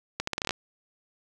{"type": "accelerating click train", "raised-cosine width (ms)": 0.2, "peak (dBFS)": -11, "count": 9, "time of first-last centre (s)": [0.2, 0.508], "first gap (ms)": 74, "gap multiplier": 0.8, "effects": []}